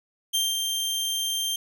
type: tone with ADSR envelope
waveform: sawtooth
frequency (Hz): 3164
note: G7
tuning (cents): +15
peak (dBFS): -18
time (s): 0.33-1.56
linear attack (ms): 19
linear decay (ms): 200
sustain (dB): -4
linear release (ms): 3
effects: none